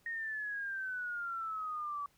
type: exponential sweep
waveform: sine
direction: down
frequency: 1864.7 to 1141 Hz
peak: -36 dBFS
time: 0.06-2.06 s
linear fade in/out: 2 ms
effects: pink hiss -70 dBFS RMS until 2.17 s